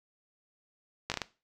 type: slowing click train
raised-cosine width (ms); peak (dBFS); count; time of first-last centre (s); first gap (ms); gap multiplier
0.2; -14; 5; 1.1-1.218; 17; 1.38
effects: noise-tail reverb RT60 0.3 s tail -17 dB re dry